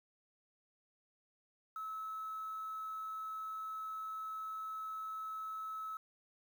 sine tone with quantisation, 1299 Hz, E6, 26 cents flat, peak -40 dBFS, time 1.76-5.97 s, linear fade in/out 2 ms, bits 10, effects none

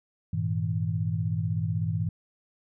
sine tone cluster, 100.3 / 116.3 / 160.6 Hz, G2 / A#2 / E3, +40 / -4 / -45 cents, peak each -29 / -31 / -29 dBFS, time 0.33-2.09 s, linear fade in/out 5 ms, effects none

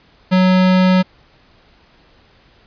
square tone, 185.1 Hz, F#3, 1 cent sharp, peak -10 dBFS, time 0.31-1.03 s, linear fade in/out 20 ms, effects pink hiss -51 dBFS RMS until 2.66 s + resampled to 11025 Hz

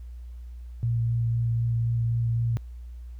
sine tone with vibrato, 116.54 Hz, A#2, in tune, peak -22 dBFS, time 0.83-2.57 s, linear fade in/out 0 ms, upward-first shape sine, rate 3.9 Hz, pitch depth 11 cents each way, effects added 60 Hz sine -37 dBFS peak until 3.19 s + pink hiss -67 dBFS RMS until 3.19 s

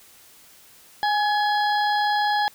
harmonic tone with a mistuned harmonic, 830.6 Hz, G#5, in tune, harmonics 1 / 2 / 4 / 5 / 6, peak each -20 / -26 / -32 / -34 / -36 dBFS, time 1.03-2.48 s, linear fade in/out 0 ms, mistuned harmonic 2, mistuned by +36 cents, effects white hiss -51 dBFS RMS until 2.54 s

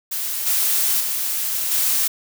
blue noise with level steps, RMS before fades -25 / -19 / -23 / -19 dBFS, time 0.11-2.08 s, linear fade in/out 10 ms, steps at 0.46 / 1 / 1.71 s, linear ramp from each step 10 ms, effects none

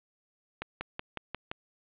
accelerating click train, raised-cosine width 0.3 ms, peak -18 dBFS, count 6, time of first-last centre 0.62-1.515 s, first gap 190 ms, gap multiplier 0.97, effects resampled to 8000 Hz + 8-bit

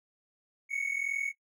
triangle tone pair together, 2193 / 2235 Hz, C#7 / C#7, -19 / +14 cents, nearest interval unison, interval 33 cents, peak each -32 / -31 dBFS, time 0.69-1.33 s, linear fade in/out 50 ms, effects noise-tail reverb RT60 0.1 s tail -17 dB re dry

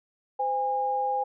sine tone pair together, 513.4 / 815 Hz, C5 / G#5, -33 / -33 cents, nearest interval minor sixth, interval 800 cents, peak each -31 / -25 dBFS, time 0.39-1.24 s, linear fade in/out 10 ms, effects none

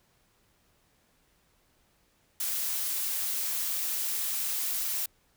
blue noise, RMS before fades -31 dBFS, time 2.4-5.06 s, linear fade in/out 5 ms, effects pink hiss -68 dBFS RMS until 5.36 s

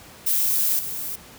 violet noise with level steps, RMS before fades -21 / -30 dBFS, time 0.26-1.16 s, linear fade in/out 10 ms, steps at 0.79 s, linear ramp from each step 2 ms, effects pink hiss -45 dBFS RMS until 1.38 s + high-pass 60 Hz 12 dB/octave

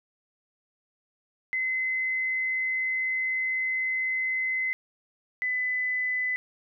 sine tone pair in turn, 2046 / 2006 Hz, C7 / B6, -39 / +26 cents, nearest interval unison, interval 35 cents, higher first, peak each -25 dBFS, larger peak neither, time 1.53-4.73 / 5.42-6.36 s, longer first, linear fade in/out 0 ms, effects none

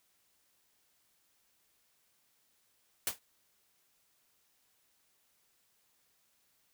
white noise with exponential decay, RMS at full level -28 dBFS, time 3.07-3.19 s, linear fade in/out 2 ms, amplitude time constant 25 ms, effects white hiss -73 dBFS RMS until 6.73 s

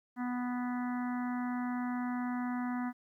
harmonic tone, 246.9 Hz, B3, in tune, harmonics 1 / 3 / 4 / 5 / 6 / 7 / 8, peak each -33 / -43 / -45 / -47 / -49 / -50 / -51 dBFS, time 0.16-2.93 s, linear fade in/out 50 ms, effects 12-bit

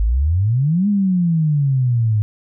sine exponential two-way sweep, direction up then down, 49.58 to 209 to 103.8 Hz, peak -13 dBFS, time 0-2.22 s, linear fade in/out 0 ms, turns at 0.88 s, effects none

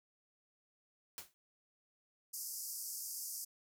white noise with exponential decay, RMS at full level -43 dBFS, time 1.18-1.34 s, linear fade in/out 0 ms, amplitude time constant 33 ms
white band-pass noise, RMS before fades -44 dBFS, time 2.33-3.45 s, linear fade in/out 10 ms, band 4800 to 15000 Hz, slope 96 dB/octave
effects none

